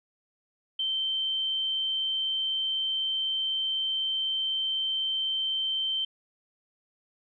sine tone, 3112 Hz, G7, 13 cents flat, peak -26 dBFS, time 0.79-6.05 s, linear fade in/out 5 ms, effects none

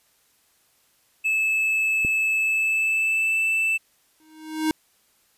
triangle tone with pitch glide, 2611 to 2646 Hz, E7 to E7, -17 to +6 cents, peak -18 dBFS, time 1.24-3.78 s, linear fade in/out 20 ms, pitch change +23 cents, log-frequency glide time 2.38-3.44 s
click, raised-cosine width 3 ms, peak -17 dBFS, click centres 2.049 s
square tone with exponential growth, 313.2 Hz, D#4, 11 cents sharp, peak -18 dBFS, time 4.2-4.71 s, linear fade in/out 1 ms, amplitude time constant 110 ms
effects white hiss -63 dBFS RMS until 5.37 s + resampled to 32000 Hz

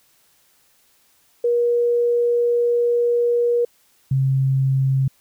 sine tone pair in turn, 477.4 / 133.97 Hz, A#4 / C3, +41 / +41 cents, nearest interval octave + minor seventh, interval 2200 cents, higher first, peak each -15 / -15 dBFS, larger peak neither, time 1.44-3.65 / 4.11-5.08 s, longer first, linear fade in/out 5 ms, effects white hiss -59 dBFS RMS until 5.2 s

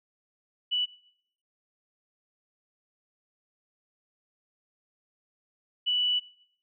sine tone pair in turn, 2960 / 2960 Hz, F#7 / F#7, 0 / 0 cents, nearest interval unison, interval 0 cents, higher neither, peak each -24 / -23 dBFS, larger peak second, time 0.71-0.86 / 5.86-6.2 s, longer second, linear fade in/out 20 ms, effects noise-tail reverb RT60 0.7 s tail -21 dB re dry

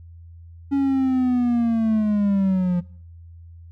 triangle linear sweep, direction down, 280 to 174.6 Hz, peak -15 dBFS, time 0.71-2.81 s, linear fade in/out 20 ms, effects noise-tail reverb RT60 0.6 s tail -22 dB re dry + added 84 Hz sine -40 dBFS peak until 3.71 s

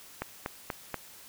click train, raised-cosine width 0.5 ms, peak -17 dBFS, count 4, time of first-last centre 0.22-0.943 s, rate 4.15 Hz, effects white hiss -51 dBFS RMS until 1.28 s

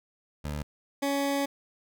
20% pulse tone pair in turn, 74.1 / 279.8 Hz, D2 / C#4, +16 / +16 cents, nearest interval octave + major seventh, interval 2300 cents, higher second, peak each -27 / -21 dBFS, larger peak second, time 0.44-0.63 / 1.02-1.46 s, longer second, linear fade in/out 10 ms, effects none

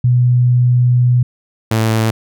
sine / sawtooth tone pair in turn, 123.47 / 111.28 Hz, B2 / A2, 0 / +20 cents, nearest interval major second, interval 180 cents, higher first, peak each -8 dBFS, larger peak neither, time 0.04-1.23 / 1.71-2.11 s, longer first, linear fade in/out 5 ms, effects none

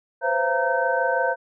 sine tone cluster, 505 / 531 / 682 / 927 / 1537 Hz, B4 / C5 / F5 / A#5 / G6, +39 / +25 / -41 / -10 / -35 cents, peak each -27 / -25 / -26 / -26 / -25 dBFS, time 0.21-1.36 s, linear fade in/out 50 ms, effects none

